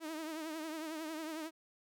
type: tone with vibrato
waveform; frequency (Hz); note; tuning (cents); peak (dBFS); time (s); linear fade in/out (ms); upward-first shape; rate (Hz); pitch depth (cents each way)
sawtooth; 315.9; D#4; +26; -36; 0-1.51; 50; triangle; 11; 85
effects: none